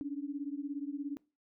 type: beating tone pair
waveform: sine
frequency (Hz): 278.4 / 295.4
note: C#4 / D4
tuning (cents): +8 / +10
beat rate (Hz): 17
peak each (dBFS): -38 / -39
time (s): 0.01-1.17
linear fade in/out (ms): 0
effects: noise-tail reverb RT60 0.3 s tail -21 dB re dry